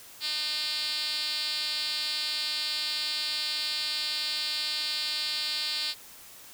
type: tone with band-pass filter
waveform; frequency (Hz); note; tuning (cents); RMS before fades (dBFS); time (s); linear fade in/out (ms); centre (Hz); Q
5% pulse; 303.2; D#4; -45; -31; 0.2-5.95; 50; 4600; 4.9
effects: white hiss -49 dBFS RMS until 6.53 s